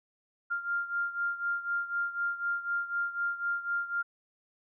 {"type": "beating tone pair", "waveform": "sine", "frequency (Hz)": [1396, 1400], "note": ["F6", "F6"], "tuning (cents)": [-1, 4], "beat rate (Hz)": 4, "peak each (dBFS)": [-31, -35], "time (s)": [0.5, 4.03], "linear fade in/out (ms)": 20, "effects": []}